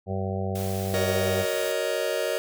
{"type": "harmonic tone", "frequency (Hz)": 96.1, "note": "G2", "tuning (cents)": -34, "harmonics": [1, 2, 4, 5, 6, 7, 8], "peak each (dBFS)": [-29, -32, -35, -36, -37, -37, -38], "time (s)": [0.06, 1.46], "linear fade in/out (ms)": 50}
{"type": "noise", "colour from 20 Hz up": "white", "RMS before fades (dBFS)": -39, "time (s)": [0.55, 1.72], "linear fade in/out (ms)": 5}
{"type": "chord", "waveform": "45% pulse", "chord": "D# minor seventh", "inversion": "first", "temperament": "just", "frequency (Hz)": [373.4, 466.7, 560, 622.3], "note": ["F#4", "A#4", "C#5", "D#5"], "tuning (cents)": [16, 2, 18, 0], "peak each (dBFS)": [-33, -30, -30, -29], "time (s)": [0.94, 2.38], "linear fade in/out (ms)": 0}
{"effects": []}